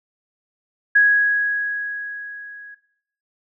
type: tone with level ramp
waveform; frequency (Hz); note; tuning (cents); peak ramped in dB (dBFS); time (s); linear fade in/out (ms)
sine; 1661.2; G#6; 0; -9 to -36; 0.95-2.75; 10
effects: noise-tail reverb RT60 0.7 s tail -17 dB re dry